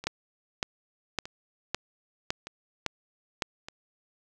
two click trains, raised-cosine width 0.2 ms, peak -22 / -10 dBFS, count 4 / 7, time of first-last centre 0.04-3.685 / 0.07-3.422 s, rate 0.823 / 1.79 Hz, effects none

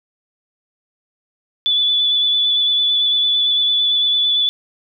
sine tone with vibrato, 3463 Hz, A7, 28 cents flat, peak -13 dBFS, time 1.66-4.49 s, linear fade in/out 0 ms, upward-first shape sine, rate 8.9 Hz, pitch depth 16 cents each way, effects none

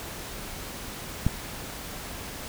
click, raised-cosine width 5 ms, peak -9 dBFS, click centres 1.266 s, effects pink hiss -38 dBFS RMS until 2.48 s

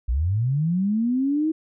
sine linear sweep, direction up, 53.4 to 322.4 Hz, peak -19 dBFS, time 0.08-1.52 s, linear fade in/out 10 ms, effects none

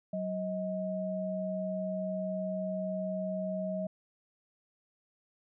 sine tone pair together, 187.6 / 631 Hz, F#3 / D#5, +24 / +24 cents, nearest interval octave + major sixth, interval 2100 cents, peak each -35 / -34 dBFS, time 0.13-3.87 s, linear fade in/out 5 ms, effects none

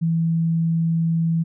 sine tone, 164.81 Hz, E3, in tune, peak -17 dBFS, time 0.01-1.44 s, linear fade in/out 20 ms, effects none

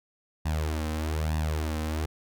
sawtooth tone with flanger, 77.78 Hz, D#2, in tune, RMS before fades -29 dBFS, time 0.45-2.06 s, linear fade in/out 10 ms, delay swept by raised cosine 1.1 to 3.9 ms, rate 1.1 Hz, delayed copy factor +0.75, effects none

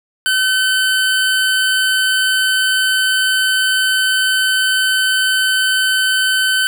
25% pulse tone, 1526 Hz, G6, 47 cents flat, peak -9 dBFS, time 0.26-6.67 s, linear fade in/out 0 ms, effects none

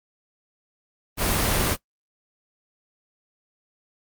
pink noise, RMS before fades -22 dBFS, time 1.17-1.77 s, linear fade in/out 50 ms, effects noise-tail reverb RT60 0.1 s tail -21 dB re dry + Opus 24 kbps

